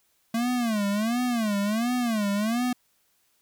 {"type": "tone with vibrato", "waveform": "square", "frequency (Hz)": 223.4, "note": "A3", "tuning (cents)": 27, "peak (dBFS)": -24, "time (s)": [0.34, 2.73], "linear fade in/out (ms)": 5, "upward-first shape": "sine", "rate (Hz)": 1.4, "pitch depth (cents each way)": 190, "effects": ["white hiss -68 dBFS RMS until 3.41 s"]}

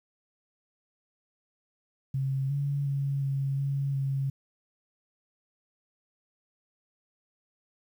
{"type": "tone with pitch steps", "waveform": "sine", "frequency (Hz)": [134.8, 141.6, 139.1, 137.1, 138.8, 136.4], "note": ["C#3", "C#3", "C#3", "C#3", "C#3", "C#3"], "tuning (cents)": [-48, 37, 6, -19, 3, -28], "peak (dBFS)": -26, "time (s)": [2.14, 4.3], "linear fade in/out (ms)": 5, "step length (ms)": 360, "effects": ["10-bit"]}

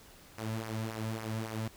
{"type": "tone with flanger", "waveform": "sawtooth", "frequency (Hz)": 110.8, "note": "A2", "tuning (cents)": 13, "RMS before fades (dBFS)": -37, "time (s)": [0.38, 1.68], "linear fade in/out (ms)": 5, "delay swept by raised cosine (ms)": [0.25, 2.75], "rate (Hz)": 3.6, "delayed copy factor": -0.65, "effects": ["pink hiss -56 dBFS RMS until 1.76 s"]}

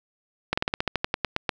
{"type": "slowing click train", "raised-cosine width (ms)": 0.3, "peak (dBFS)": -7, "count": 13, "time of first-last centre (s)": [0.53, 1.492], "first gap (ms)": 45, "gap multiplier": 1.1, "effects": []}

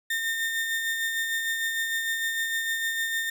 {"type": "tone with tremolo", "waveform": "35% pulse", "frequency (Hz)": 1819, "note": "A#6", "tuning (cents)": -43, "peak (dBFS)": -23, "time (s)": [0.1, 3.3], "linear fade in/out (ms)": 5, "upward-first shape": "sine", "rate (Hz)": 6.6, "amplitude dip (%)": 35, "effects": ["10-bit"]}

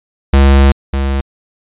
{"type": "tone pair in turn", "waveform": "square", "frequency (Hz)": [68.6, 68.13], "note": ["C#2", "C#2"], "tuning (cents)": [-17, -29], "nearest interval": "unison", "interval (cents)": 12, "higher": "first", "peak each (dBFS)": [-5, -13], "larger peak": "first", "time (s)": [[0.33, 0.72], [0.93, 1.21]], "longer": "first", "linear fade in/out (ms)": 5, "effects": ["resampled to 8000 Hz"]}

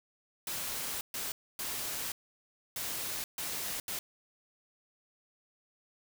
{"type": "noise bursts at uneven times", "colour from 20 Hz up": "white", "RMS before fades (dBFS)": -37, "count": 6, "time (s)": [[0.47, 1.01], [1.14, 1.32], [1.59, 2.12], [2.76, 3.24], [3.38, 3.8], [3.88, 3.99]], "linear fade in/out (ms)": 2, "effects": []}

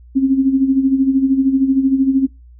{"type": "tone with tremolo", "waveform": "sine", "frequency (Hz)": 268, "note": "C4", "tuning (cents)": 42, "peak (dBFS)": -8, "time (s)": [0.15, 2.27], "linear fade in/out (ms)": 20, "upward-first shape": "sine", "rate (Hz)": 13, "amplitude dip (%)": 65, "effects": ["noise-tail reverb RT60 0.2 s tail -19 dB re dry", "added 60 Hz sine -39 dBFS peak until 2.59 s"]}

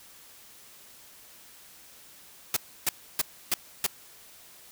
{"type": "noise bursts", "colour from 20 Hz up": "white", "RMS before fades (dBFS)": -25, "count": 5, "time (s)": [2.54, 3.865], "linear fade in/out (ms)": 2, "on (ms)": 25, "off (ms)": 300, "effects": ["white hiss -52 dBFS RMS until 4.71 s"]}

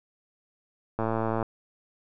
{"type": "click train", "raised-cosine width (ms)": 1, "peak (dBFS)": -14, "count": 50, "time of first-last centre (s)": [0.99, 1.427], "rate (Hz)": 112, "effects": []}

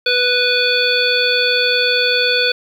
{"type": "harmonic tone", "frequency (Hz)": 493.9, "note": "B4", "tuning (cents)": 0, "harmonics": [1, 3, 5, 7, 9], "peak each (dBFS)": [-19, -19, -19, -19, -19], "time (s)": [0.06, 2.52], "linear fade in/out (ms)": 5, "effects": ["7-bit"]}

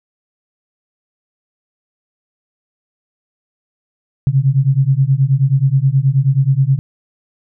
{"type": "beating tone pair", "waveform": "sine", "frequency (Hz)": [130.81, 140.21], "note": ["C3", "C#3"], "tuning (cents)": [0, 20], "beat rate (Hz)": 9.4, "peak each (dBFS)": -13, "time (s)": [4.27, 6.79], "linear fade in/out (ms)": 0, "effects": []}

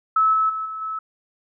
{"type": "tone with level steps", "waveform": "sine", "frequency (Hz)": 1300, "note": "E6", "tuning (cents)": -24, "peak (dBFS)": [-14, -16, -24, -28, -25], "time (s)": [0.16, 0.99], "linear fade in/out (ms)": 5, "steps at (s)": [0.33, 0.49, 0.65, 0.81], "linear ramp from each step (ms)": 10, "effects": []}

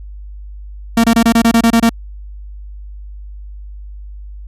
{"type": "tone bursts", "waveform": "45% pulse", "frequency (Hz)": 230, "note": "A#3", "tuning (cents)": -23, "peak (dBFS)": -7, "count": 10, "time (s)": [0.97, 1.894], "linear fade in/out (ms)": 5, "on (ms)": 69, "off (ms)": 26, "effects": ["added 50 Hz sine -28 dBFS peak until 4.47 s", "resampled to 32000 Hz"]}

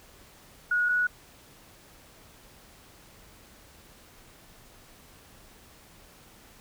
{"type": "tone pair in turn", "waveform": "sine", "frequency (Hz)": [1453, 1465.6], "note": ["F#6", "F#6"], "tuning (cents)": [-32, -17], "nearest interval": "unison", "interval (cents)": 15, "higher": "second", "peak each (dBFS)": -22, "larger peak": "neither", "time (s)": [[0.71, 0.89], [0.89, 1.07]], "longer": "neither", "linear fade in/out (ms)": 5, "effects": ["pink hiss -54 dBFS RMS until 6.6 s"]}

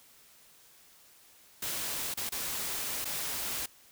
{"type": "noise with dropouts", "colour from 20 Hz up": "white", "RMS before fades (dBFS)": -35, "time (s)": [1.62, 3.66], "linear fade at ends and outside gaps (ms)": 5, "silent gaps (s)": [[2.14, 2.172], [2.293, 2.32], [3.046, 3.053]], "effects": ["white hiss -59 dBFS RMS until 3.91 s"]}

